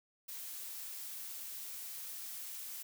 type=noise; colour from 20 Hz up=blue; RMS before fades=-45 dBFS; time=0.28-2.83 s; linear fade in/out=10 ms; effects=none